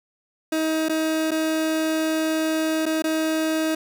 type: tone with dropouts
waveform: 30% pulse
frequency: 316.8 Hz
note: D#4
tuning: 31 cents sharp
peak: -18 dBFS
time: 0.52-3.75 s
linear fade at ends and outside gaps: 5 ms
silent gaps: 0.886-0.894 / 1.309-1.315 / 2.857-2.862 / 3.022-3.04 s
effects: none